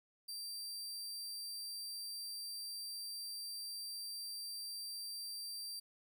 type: tone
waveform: sawtooth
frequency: 4699 Hz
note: D8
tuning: in tune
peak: -40 dBFS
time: 0.28-5.8 s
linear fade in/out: 10 ms
effects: none